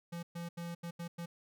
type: tone bursts at uneven times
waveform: square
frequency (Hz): 170.8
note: F3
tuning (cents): -38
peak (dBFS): -40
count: 6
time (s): 0.12-0.23 / 0.35-0.49 / 0.57-0.75 / 0.83-0.91 / 0.99-1.08 / 1.18-1.26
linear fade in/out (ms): 10
effects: none